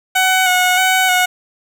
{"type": "tone with vibrato", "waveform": "15% pulse", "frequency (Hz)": 740, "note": "F#5", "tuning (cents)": 0, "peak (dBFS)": -5, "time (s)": [0.15, 1.26], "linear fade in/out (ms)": 10, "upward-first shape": "square", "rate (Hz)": 1.6, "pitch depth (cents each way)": 22, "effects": []}